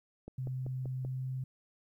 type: click train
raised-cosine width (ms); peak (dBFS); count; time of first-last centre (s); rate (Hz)
2; -31; 5; 0.28-1.049; 5.2
type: tone with pitch glide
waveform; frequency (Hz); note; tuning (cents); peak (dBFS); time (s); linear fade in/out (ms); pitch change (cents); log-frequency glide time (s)
sine; 129.3 to 130.2; C3 to C3; -20 to -8; -34; 0.38-1.44; 5; +12; 0.94-1.28
effects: 12-bit